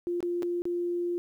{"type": "tone with dropouts", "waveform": "sine", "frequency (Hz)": 349.2, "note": "F4", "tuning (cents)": 0, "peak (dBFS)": -27, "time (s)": [0.07, 1.18], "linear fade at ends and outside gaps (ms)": 0, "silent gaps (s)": [[0.205, 0.228], [0.423, 0.43], [0.62, 0.654]], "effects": ["11-bit"]}